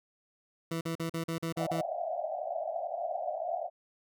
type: tone bursts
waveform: 20% pulse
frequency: 164.81 Hz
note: E3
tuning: in tune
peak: -27 dBFS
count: 8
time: 0.71-1.811 s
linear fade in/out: 5 ms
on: 100 ms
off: 43 ms
type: band-pass noise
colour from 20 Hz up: pink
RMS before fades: -35 dBFS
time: 1.56-3.7 s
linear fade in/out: 50 ms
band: 610 to 740 Hz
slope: 96 dB/octave
effects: none